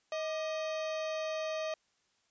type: harmonic tone with a mistuned harmonic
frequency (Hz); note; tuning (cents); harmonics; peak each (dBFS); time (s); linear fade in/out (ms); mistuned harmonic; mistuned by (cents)
630; D#5; +21; 1 / 2 / 3 / 4 / 5 / 6 / 7 / 8 / 9 / 10; -34 / -44 / -48 / -46 / -51 / -53 / -52 / -58 / -59 / -56; 0.12-1.74; 2; 2; -87
effects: white hiss -74 dBFS RMS until 2.3 s + resampled to 16000 Hz